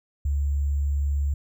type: tone with sample-and-hold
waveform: sine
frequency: 71.1 Hz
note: C#2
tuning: 45 cents sharp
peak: -21 dBFS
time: 0.25-1.34 s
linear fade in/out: 5 ms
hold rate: 7350 Hz
effects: none